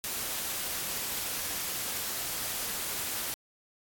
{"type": "noise", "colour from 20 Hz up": "white", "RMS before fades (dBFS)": -34, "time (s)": [0.04, 3.34], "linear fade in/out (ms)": 0, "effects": ["AAC 64 kbps"]}